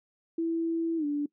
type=tone with pitch glide; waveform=sine; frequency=330.5 to 291.1 Hz; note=E4 to D4; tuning=+5 to -15 cents; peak=-26 dBFS; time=0.38-1.26 s; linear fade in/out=5 ms; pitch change=-220 cents; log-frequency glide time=0.97-1.05 s; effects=noise-tail reverb RT60 0.1 s tail -21 dB re dry